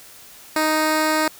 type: tone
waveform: 10% pulse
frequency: 311.1 Hz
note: D#4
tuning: in tune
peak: -9 dBFS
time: 0.56-1.28 s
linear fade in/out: 2 ms
effects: white hiss -44 dBFS RMS until 1.39 s